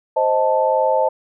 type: chord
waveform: sine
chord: A diminished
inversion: first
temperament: equal with one note detuned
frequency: 523.3 / 625.1 / 880 Hz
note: C5 / Eb5 / A5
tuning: 0 / +8 / 0 cents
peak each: -18 / -19 / -18 dBFS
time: 0.16-1.09 s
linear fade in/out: 10 ms
effects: none